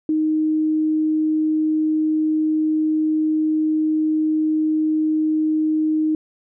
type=tone; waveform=sine; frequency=311.1 Hz; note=D#4; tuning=in tune; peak=-16 dBFS; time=0.09-6.15 s; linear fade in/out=2 ms; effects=none